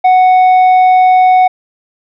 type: tone with tanh clipping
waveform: sine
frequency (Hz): 740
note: F#5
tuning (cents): 0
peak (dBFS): -5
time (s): 0.04-1.48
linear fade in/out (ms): 10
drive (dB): 5
effects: none